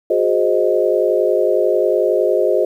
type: chord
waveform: sine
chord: Ab dominant seventh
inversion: third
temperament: equal with one note detuned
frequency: 364.3 / 415.3 / 523.3 / 622.3 Hz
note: Gb4 / Ab4 / C5 / Eb5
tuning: -27 / 0 / 0 / 0 cents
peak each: -18 dBFS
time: 0.1-2.65 s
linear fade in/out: 5 ms
effects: 8-bit